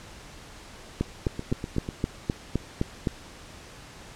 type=two click trains; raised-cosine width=3 ms; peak=-11 / -18 dBFS; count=9 / 6; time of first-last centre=1.01-3.072 / 1.27-1.889 s; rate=3.88 / 8.08 Hz; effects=pink hiss -46 dBFS RMS until 4.15 s + low-pass 8000 Hz 12 dB/octave